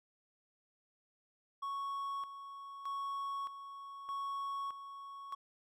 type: tone with tremolo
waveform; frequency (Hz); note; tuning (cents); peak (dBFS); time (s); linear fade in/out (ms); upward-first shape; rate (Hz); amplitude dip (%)
triangle; 1108.7; C#6; 0; -35; 1.62-5.35; 10; square; 0.81; 65
effects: none